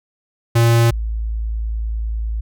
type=tone pair in turn; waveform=square / sine; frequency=116.5 / 54.98 Hz; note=A#2 / A1; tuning=-1 / -1 cents; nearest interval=octave + minor second; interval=1300 cents; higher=first; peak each=-11 / -19 dBFS; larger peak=first; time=0.55-0.91 / 0.91-2.41 s; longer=second; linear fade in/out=10 ms; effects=none